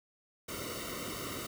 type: noise with comb filter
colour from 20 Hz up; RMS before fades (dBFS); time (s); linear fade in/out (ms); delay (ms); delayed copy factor
pink; -40; 0.48-1.47; 10; 1.2; -1
effects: none